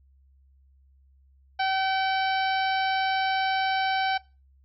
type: harmonic tone with a mistuned harmonic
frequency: 766 Hz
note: G5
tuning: 40 cents flat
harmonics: 1 / 2 / 3 / 4 / 5 / 6 / 7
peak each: -24 / -30 / -34 / -36 / -38 / -40 / -41 dBFS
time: 1.59-4.18 s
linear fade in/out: 10 ms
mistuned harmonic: 5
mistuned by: +40 cents
effects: noise-tail reverb RT60 0.3 s tail -22 dB re dry + added 67 Hz sine -56 dBFS peak until 4.64 s